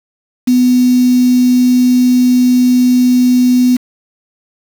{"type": "tone with quantisation", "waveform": "sine", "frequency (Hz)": 249.5, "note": "B3", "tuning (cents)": 18, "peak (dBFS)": -6, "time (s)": [0.47, 3.77], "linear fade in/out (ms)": 10, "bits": 4, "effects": []}